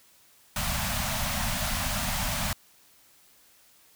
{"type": "band-stop noise", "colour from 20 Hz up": "pink", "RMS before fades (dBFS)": -29, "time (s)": [0.56, 2.53], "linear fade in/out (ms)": 2, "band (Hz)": [250, 570], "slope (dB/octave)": 96, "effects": ["white hiss -59 dBFS RMS until 3.95 s"]}